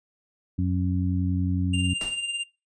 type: harmonic tone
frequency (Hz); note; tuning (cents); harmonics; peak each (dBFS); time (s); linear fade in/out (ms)
91; F#2; -28; 1 / 2 / 3; -24 / -27 / -29; 0.58-1.94; 10
type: tone with tremolo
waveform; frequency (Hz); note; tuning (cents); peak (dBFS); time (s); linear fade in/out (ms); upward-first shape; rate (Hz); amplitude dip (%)
square; 2794; F7; 0; -26; 1.73-2.44; 10; sine; 18; 55
type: noise with exponential decay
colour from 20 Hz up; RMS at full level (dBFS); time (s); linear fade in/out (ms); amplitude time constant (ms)
pink; -33; 2.01-2.29; 2; 59
effects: noise-tail reverb RT60 0.3 s tail -24 dB re dry + resampled to 22050 Hz